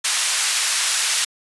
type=band-pass noise; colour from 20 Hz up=white; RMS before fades=-20 dBFS; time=0.04-1.25 s; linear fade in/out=10 ms; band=1300 to 10000 Hz; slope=12 dB/octave; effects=resampled to 24000 Hz